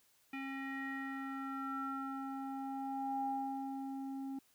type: tone with low-pass filter sweep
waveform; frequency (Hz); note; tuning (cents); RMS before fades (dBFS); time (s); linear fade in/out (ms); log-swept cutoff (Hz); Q
square; 270; C#4; -45; -41; 0.33-4.39; 5; 2300 to 540; 6.7
effects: white hiss -71 dBFS RMS until 4.54 s